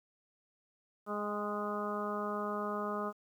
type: harmonic tone with a mistuned harmonic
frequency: 207.7 Hz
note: G#3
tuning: in tune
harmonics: 1 / 2 / 3 / 4 / 5 / 6 / 7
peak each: -40 / -40 / -41 / -46 / -43 / -39 / -50 dBFS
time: 1.06-3.13 s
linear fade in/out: 50 ms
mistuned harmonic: 4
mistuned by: -21 cents
effects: 11-bit